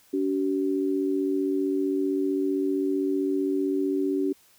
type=tone pair together; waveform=sine; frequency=285.1 / 380.6 Hz; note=C#4 / F#4; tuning=+49 / +49 cents; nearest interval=perfect fourth; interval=500 cents; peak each=-25 / -26 dBFS; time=0.13-4.33 s; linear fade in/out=10 ms; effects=white hiss -59 dBFS RMS until 4.58 s